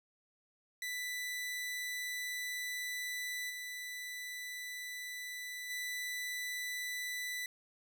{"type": "tone with level steps", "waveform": "sawtooth", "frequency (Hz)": 1984, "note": "B6", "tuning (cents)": 7, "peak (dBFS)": [-34, -38, -34], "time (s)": [0.82, 7.46], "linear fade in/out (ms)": 2, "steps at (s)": [3.49, 5.69], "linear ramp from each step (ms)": 20, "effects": []}